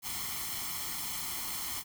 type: noise with comb filter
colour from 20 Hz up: white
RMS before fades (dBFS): -37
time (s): 0.02-1.84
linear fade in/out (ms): 50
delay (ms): 0.94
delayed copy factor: +0.7
effects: none